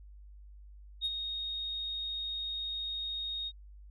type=tone with ADSR envelope; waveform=sine; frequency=3727 Hz; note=A#7; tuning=1 cent flat; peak=-27 dBFS; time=1.01-3.52 s; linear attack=43 ms; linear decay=37 ms; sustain=-7 dB; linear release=49 ms; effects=tanh soft clip ceiling -25 dBFS + added 50 Hz sine -49 dBFS peak until 3.9 s